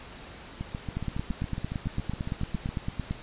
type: two click trains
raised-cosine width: 5 ms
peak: -20 / -17 dBFS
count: 16 / 20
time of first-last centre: 0.61-2.69 / 0.97-3.11 s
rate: 7.21 / 8.88 Hz
effects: pink hiss -45 dBFS RMS until 3.22 s + resampled to 8000 Hz